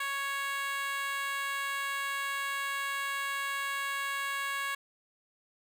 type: tone with high-pass filter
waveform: 10% pulse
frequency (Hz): 554.4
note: C#5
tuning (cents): 0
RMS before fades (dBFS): -34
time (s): 0-4.75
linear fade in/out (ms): 5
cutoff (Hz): 1300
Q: 2.7
effects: none